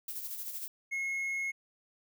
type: noise with tremolo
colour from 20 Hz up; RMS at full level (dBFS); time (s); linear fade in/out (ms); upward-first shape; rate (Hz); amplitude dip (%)
violet; -38; 0.08-0.68; 2; sine; 13; 50
type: tone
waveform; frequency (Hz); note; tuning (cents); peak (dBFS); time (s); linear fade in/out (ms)
triangle; 2168; C#7; -39; -30; 0.91-1.52; 20
effects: none